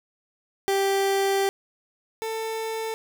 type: tone pair in turn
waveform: 30% pulse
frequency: 392 / 445.2 Hz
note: G4 / A4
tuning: 0 / +20 cents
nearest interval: major second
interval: 220 cents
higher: second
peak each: -18 / -25 dBFS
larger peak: first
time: 0.68-1.49 / 2.22-2.94 s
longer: first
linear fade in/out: 0 ms
effects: none